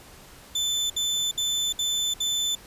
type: tone bursts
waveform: 30% pulse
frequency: 3520 Hz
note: A7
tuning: in tune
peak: -21 dBFS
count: 5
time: 0.55-2.552 s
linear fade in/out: 5 ms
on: 350 ms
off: 63 ms
effects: pink hiss -48 dBFS RMS until 2.66 s + resampled to 32000 Hz